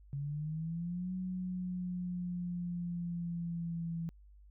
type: linear two-way sweep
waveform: sine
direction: up then down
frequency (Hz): 138.4 to 185 to 165.8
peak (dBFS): -35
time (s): 0.13-4.09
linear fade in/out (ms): 0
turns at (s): 1.13
effects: added 50 Hz sine -55 dBFS peak until 4.5 s